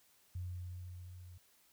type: tone with level ramp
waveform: sine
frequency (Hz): 89.7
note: F2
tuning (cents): +47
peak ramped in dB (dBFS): -38 to -51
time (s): 0.35-1.38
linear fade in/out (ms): 5
effects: white hiss -69 dBFS RMS until 1.72 s